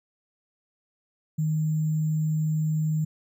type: tone with sample-and-hold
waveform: sine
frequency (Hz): 155.56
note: D#3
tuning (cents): 0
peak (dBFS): -22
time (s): 1.38-3.05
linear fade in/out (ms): 10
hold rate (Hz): 7350
effects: none